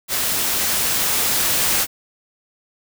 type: noise with level ramp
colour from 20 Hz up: white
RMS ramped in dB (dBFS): -21 to -18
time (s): 0.08-1.87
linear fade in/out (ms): 50
effects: none